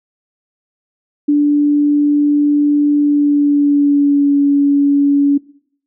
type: tone with pitch glide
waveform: sine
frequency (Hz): 292.1 to 283.6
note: D4 to C#4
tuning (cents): -9 to +40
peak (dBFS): -8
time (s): 1.28-5.38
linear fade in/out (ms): 10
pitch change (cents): -51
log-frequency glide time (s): 2.97-4.37
effects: noise-tail reverb RT60 0.6 s tail -21 dB re dry